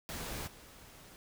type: noise with level steps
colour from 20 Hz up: pink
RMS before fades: -41 / -55 dBFS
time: 0.09-1.16 s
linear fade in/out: 0 ms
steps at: 0.46 s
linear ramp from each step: 20 ms
effects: none